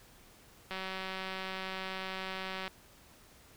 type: click train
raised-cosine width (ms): 0.3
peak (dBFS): -23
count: 373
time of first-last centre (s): 0.71-2.678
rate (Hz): 189
effects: pink hiss -59 dBFS RMS until 3.56 s